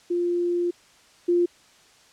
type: tone pair in turn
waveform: sine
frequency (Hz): 349.2 / 349.2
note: F4 / F4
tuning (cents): 0 / 0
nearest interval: unison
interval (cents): 0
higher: neither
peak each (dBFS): -21 / -17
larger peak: second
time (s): 0.1-0.71 / 1.28-1.46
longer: first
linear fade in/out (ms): 10
effects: white hiss -55 dBFS RMS until 2.12 s + low-pass 7000 Hz 12 dB/octave